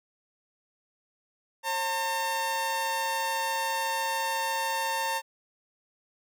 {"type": "tone pair together", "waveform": "sawtooth", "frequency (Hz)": [538.4, 906], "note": ["C5", "A#5"], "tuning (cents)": [49, -50], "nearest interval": "major sixth", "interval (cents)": 901, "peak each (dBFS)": [-32, -24], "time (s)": [1.63, 5.22], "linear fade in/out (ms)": 50, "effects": []}